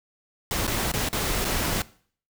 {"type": "noise with dropouts", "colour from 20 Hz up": "pink", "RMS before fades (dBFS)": -26, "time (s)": [0.51, 1.82], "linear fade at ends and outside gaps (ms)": 1, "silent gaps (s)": [[0.668, 0.677], [0.917, 0.938], [1.088, 1.129], [1.446, 1.45]], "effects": ["noise-tail reverb RT60 0.5 s tail -20 dB re dry"]}